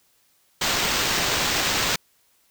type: noise with sample-and-hold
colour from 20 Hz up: white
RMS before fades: -23 dBFS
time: 0.61-1.96 s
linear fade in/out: 5 ms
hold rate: 11025 Hz
effects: white hiss -63 dBFS RMS until 2.5 s